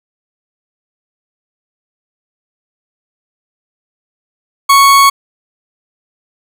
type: tone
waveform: 40% pulse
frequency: 1108.7 Hz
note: C#6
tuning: in tune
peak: -3 dBFS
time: 4.69-5.1 s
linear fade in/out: 10 ms
effects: none